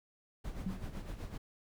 brown noise with tremolo, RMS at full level -40 dBFS, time 0.44-1.38 s, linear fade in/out 10 ms, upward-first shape sine, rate 7.9 Hz, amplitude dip 60%
sine tone with exponential decay, 188.8 Hz, F#3, 35 cents sharp, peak -31 dBFS, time 0.66-0.88 s, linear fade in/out 5 ms, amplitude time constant 46 ms
effects none

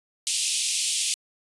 white band-pass noise, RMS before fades -26 dBFS, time 0.27-1.14 s, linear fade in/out 0 ms, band 2500 to 10000 Hz, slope 48 dB/octave, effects resampled to 24000 Hz

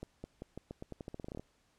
accelerating click train, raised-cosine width 2 ms, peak -29 dBFS, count 17, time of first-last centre 0.03-1.396 s, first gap 210 ms, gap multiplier 0.86, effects pink hiss -72 dBFS RMS until 1.78 s + low-pass 9000 Hz 12 dB/octave

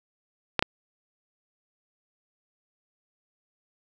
clicks, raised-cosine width 0.3 ms, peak -5 dBFS, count 2, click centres 0.593 / 0.625 s, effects none

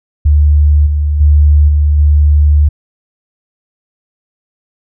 sine tone with level steps, 74 Hz, D2, 14 cents sharp, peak -4 / -9 / -3 / -6 / -4 dBFS, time 0.25-2.69 s, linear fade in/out 10 ms, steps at 0.86 / 1.2 / 1.68 / 1.98 s, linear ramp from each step 10 ms, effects none

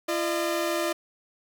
sawtooth tone pair together, 340 / 607 Hz, F4 / D#5, -46 / -43 cents, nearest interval minor seventh, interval 1003 cents, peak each -24 dBFS, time 0.08-0.93 s, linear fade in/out 10 ms, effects none

